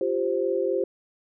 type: chord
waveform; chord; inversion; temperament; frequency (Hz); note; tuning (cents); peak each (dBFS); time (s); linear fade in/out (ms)
sine; F suspended second; none; just; 349.2 / 392.9 / 523.8; F4 / G4 / C5; 0 / +4 / +2; -28 / -26 / -26; 0.01-0.84; 2
effects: none